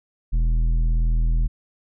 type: tone with tanh clipping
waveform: sine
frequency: 40.85 Hz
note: E1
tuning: 15 cents flat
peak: -18 dBFS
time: 0.32-1.48 s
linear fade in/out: 20 ms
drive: 9 dB
effects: none